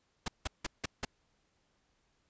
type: noise bursts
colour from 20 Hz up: pink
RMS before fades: -34 dBFS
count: 5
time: 0.26-1.05 s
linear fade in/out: 5 ms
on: 22 ms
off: 170 ms
effects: pink hiss -75 dBFS RMS until 2.29 s + resampled to 16000 Hz